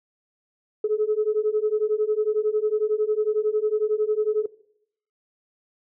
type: beating tone pair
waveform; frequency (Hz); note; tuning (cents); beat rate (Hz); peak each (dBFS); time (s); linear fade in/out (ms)
sine; 421.9 / 432.9; G#4 / A4; +27 / -28; 11; -22 / -23; 0.84-4.46; 5
effects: noise-tail reverb RT60 0.7 s tail -19 dB re dry + tanh soft clip ceiling -13 dBFS